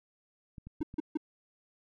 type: clicks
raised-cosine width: 5 ms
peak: -33 dBFS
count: 4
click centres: 0.582 / 0.67 / 0.807 / 0.941 s
type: tone bursts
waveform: triangle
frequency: 307.1 Hz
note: D#4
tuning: 23 cents flat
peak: -26 dBFS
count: 3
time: 0.81-1.173 s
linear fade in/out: 5 ms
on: 21 ms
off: 150 ms
effects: none